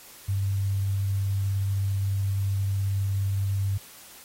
sine tone, 98 Hz, G2, in tune, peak -23 dBFS, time 0.28-3.78 s, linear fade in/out 10 ms, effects white hiss -48 dBFS RMS until 4.24 s + AAC 48 kbps

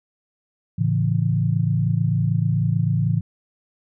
sine tone cluster, 110.4 / 139.6 / 166.3 Hz, A2 / C#3 / E3, +6 / +13 / +16 cents, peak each -21 / -22 / -22 dBFS, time 0.78-3.21 s, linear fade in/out 10 ms, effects none

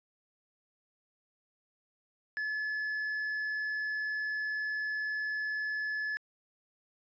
triangle tone, 1718 Hz, A6, 42 cents flat, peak -30 dBFS, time 2.37-6.17 s, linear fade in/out 0 ms, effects resampled to 16000 Hz

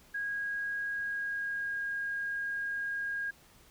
sine tone with pitch glide, 1641 to 1627.8 Hz, G#6 to G#6, -21 to -35 cents, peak -32 dBFS, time 0.14-3.31 s, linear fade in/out 10 ms, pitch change -14 cents, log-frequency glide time 0.88-1.79 s, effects pink hiss -60 dBFS RMS until 3.7 s

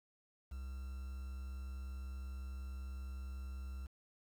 triangle tone with quantisation, 65.3 Hz, C2, 3 cents flat, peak -40 dBFS, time 0.51-3.87 s, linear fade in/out 10 ms, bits 10, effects none

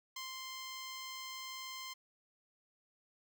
10% pulse tone with ADSR envelope, 1046.5 Hz, C6, in tune, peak -33 dBFS, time 0.16-1.94 s, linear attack 5 ms, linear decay 150 ms, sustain -2 dB, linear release 14 ms, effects none

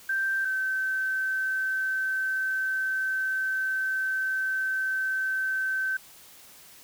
sine tone pair in turn, 1568 / 1541.1 Hz, G6 / G6, 0 / -30 cents, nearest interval unison, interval 30 cents, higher first, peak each -24 / -25 dBFS, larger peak first, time 0.09-0.45 / 0.45-5.97 s, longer second, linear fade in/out 5 ms, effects white hiss -51 dBFS RMS until 6.83 s

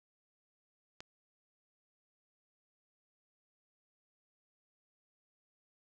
click, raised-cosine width 0.2 ms, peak -28 dBFS, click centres 1.005 s, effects none

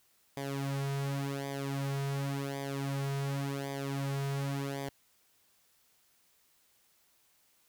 sawtooth tone with flanger, 138.59 Hz, C#3, in tune, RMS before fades -35 dBFS, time 0.37-4.89 s, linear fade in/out 0 ms, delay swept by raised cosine 0.72 to 3.52 ms, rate 0.9 Hz, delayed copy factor -0.8, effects white hiss -69 dBFS RMS until 7.68 s

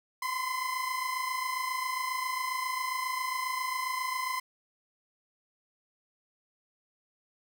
30% pulse tone pair together, 1017 / 1044.4 Hz, C6 / C6, -50 / -3 cents, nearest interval unison, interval 47 cents, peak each -30 / -32 dBFS, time 0.22-4.4 s, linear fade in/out 5 ms, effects none

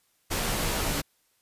pink noise with comb filter, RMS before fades -28 dBFS, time 0.3-1.02 s, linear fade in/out 20 ms, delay 16 ms, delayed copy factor -0.65, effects white hiss -69 dBFS RMS until 1.41 s + resampled to 32000 Hz

